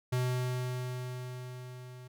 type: tone with level ramp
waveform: square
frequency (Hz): 125.8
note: B2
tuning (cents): +32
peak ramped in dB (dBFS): -28 to -47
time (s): 0.12-2.08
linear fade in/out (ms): 10
effects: none